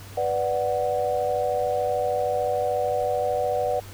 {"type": "chord", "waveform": "sine", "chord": "B minor", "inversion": "none", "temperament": "equal", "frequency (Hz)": [493.9, 587.3, 740], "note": ["B4", "D5", "F#5"], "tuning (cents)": [0, 0, 0], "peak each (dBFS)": -26, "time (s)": [0.17, 3.8], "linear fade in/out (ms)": 5, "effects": ["added 98 Hz sine -41 dBFS peak until 3.93 s", "pink hiss -45 dBFS RMS until 3.93 s"]}